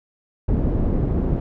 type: low-pass noise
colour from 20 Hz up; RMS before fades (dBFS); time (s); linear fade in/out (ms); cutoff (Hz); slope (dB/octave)
pink; -20; 0.48-1.4; 5; 350; 12
effects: none